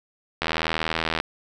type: click train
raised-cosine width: 0.3 ms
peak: -7 dBFS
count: 64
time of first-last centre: 0.42-1.201 s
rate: 80.7 Hz
effects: none